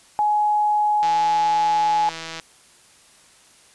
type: tone with pitch glide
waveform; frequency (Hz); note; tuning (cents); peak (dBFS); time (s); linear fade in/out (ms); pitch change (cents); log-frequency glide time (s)
sine; 840 to 844.9; G#5 to G#5; +19 to +30; -16; 0.19-2.09; 0; +11; 1.02-1.19
type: click train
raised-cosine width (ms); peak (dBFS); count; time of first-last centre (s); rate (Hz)
0.2; -15; 224; 1.03-2.398; 163
effects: white hiss -52 dBFS RMS until 3.74 s + resampled to 24000 Hz